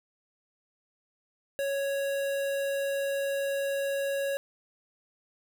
square tone with notch filter, 554.4 Hz, C#5, in tune, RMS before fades -30 dBFS, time 1.59-4.37 s, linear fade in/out 0 ms, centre 5400 Hz, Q 1.8, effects none

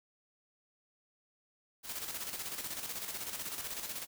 white noise with tremolo, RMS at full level -39 dBFS, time 1.83-4.07 s, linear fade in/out 50 ms, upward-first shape square, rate 16 Hz, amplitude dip 50%, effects none

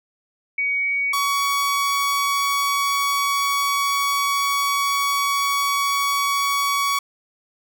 sine / sawtooth tone pair in turn, 2251 / 1125.5 Hz, C#7 / C#6, +26 / +26 cents, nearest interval octave, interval 1200 cents, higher first, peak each -19 / -15 dBFS, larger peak second, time 0.58-1.13 / 1.13-6.99 s, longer second, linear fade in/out 5 ms, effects none

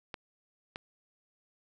clicks, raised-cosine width 0.3 ms, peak -22 dBFS, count 2, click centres 0.142 / 0.759 s, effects none

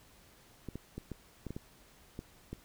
clicks, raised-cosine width 3 ms, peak -27 dBFS, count 9, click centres 0.687 / 0.756 / 0.98 / 1.117 / 1.467 / 1.506 / 1.565 / 2.191 / 2.53 s, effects pink hiss -61 dBFS RMS until 2.64 s

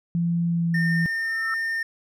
sine tone with pitch glide, 170.3 to 166.99 Hz, F3 to E3, -43 to +23 cents, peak -20 dBFS, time 0.15-1.06 s, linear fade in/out 0 ms, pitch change -34 cents, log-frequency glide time 0.47-0.8 s
triangle tone, 1815 Hz, A#6, 47 cents flat, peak -22 dBFS, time 0.74-1.83 s, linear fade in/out 5 ms
sine tone with exponential growth, 1322 Hz, E6, 5 cents sharp, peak -25 dBFS, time 1.13-1.54 s, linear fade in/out 1 ms, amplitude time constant 87 ms
effects none

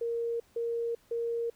sine tone bursts, 466.2 Hz, A#4, in tune, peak -29 dBFS, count 3, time 0.01-1.5 s, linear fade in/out 5 ms, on 390 ms, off 160 ms, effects pink hiss -65 dBFS RMS until 1.55 s

